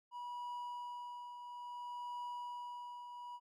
triangle tone with tremolo, 972 Hz, B5, 28 cents flat, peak -39 dBFS, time 0.11-3.4 s, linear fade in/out 50 ms, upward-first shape triangle, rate 0.59 Hz, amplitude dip 55%, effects none

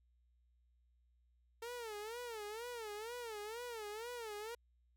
sawtooth tone with vibrato, 450 Hz, A4, 39 cents sharp, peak -40 dBFS, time 1.62-4.55 s, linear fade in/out 5 ms, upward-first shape sine, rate 2.1 Hz, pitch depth 150 cents each way, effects added 60 Hz sine -70 dBFS peak until 4.96 s

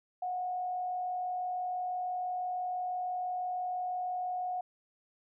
sine tone with frequency modulation, 728 Hz, F#5, 28 cents flat, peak -32 dBFS, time 0.22-4.61 s, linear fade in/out 5 ms, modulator 46 Hz, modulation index 0.25, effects none

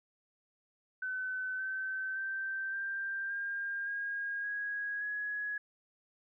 sine tone with pitch steps, 1516 / 1538.1 / 1560.4 / 1583.1 / 1606.1 / 1629.5 / 1653.2 / 1677.3 Hz, F#6 / G6 / G6 / G6 / G6 / G#6 / G#6 / G#6, +42 / -33 / -8 / +17 / +42 / -33 / -8 / +17 cents, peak -34 dBFS, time 1.02-5.58 s, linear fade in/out 5 ms, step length 570 ms, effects none

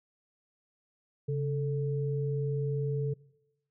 sine tone pair together, 138.59 / 440 Hz, C#3 / A4, 0 / 0 cents, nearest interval octave + minor sixth, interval 2000 cents, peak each -29 / -34 dBFS, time 1.28-3.14 s, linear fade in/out 10 ms, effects noise-tail reverb RT60 0.9 s tail -22 dB re dry

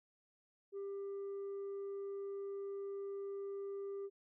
sine tone, 396.7 Hz, G4, 21 cents sharp, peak -38 dBFS, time 0.72-4.1 s, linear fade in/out 50 ms, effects tanh soft clip ceiling -40 dBFS

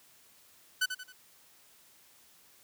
sawtooth tone with echo, 1500 Hz, F#6, 23 cents sharp, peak -22 dBFS, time 0.81-0.86 s, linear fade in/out 10 ms, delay 89 ms, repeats 3, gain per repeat -8 dB, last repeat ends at 1.127 s, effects white hiss -61 dBFS RMS until 2.63 s + high-pass 60 Hz 12 dB/octave

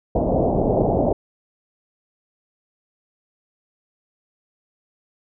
white low-pass noise, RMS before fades -19 dBFS, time 0.15-1.13 s, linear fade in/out 5 ms, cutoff 730 Hz, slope 48 dB/octave, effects none

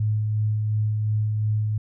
sine tone with tremolo, 107.1 Hz, A2, 46 cents flat, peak -19 dBFS, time 0-1.78 s, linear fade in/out 5 ms, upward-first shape sine, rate 2.8 Hz, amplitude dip 25%, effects none

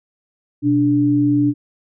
sine tone pair together, 125.39 / 292.1 Hz, B2 / D4, +27 / -9 cents, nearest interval octave + minor third, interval 1464 cents, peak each -20 / -13 dBFS, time 0.62-1.54 s, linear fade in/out 50 ms, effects none

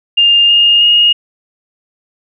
sine tone with pitch steps, 2810 / 2834 / 2859 Hz, F7 / F7 / F7, +10 / +25 / +40 cents, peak -5 dBFS, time 0.17-1.13 s, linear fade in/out 10 ms, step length 320 ms, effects none

